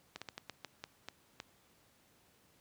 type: slowing click train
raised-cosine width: 0.2 ms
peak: -25 dBFS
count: 9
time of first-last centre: 0.16-1.401 s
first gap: 56 ms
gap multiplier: 1.28
effects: pink hiss -68 dBFS RMS until 2.6 s + high-pass 80 Hz 12 dB/octave